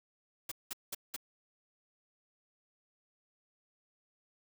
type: noise bursts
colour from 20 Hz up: white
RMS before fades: -39 dBFS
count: 4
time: 0.49-1.164 s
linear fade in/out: 5 ms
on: 26 ms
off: 190 ms
effects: none